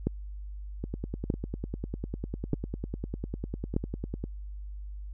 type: two click trains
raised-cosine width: 3 ms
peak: -13 / -20 dBFS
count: 4 / 35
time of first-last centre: 0.07-3.765 / 0.84-4.24 s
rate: 0.812 / 10 Hz
effects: added 50 Hz sine -37 dBFS peak until 5.13 s